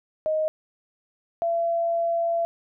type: tone pair in turn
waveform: sine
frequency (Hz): 624 / 675.6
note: D#5 / E5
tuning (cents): +5 / +42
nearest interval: minor second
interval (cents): 137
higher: second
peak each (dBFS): -21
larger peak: neither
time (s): 0.26-0.48 / 1.42-2.45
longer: second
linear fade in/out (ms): 0
effects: none